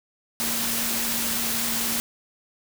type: tone in noise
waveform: sine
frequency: 231.2 Hz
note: A#3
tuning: 14 cents flat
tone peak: -34 dBFS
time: 0.4-2 s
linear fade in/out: 0 ms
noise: white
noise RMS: -26 dBFS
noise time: 0.4-2 s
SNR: -11 dB
effects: none